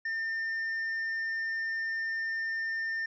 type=tone with tanh clipping; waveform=sine; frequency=1805 Hz; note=A6; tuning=44 cents sharp; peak=-31 dBFS; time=0.05-3.06 s; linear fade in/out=5 ms; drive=3 dB; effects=resampled to 16000 Hz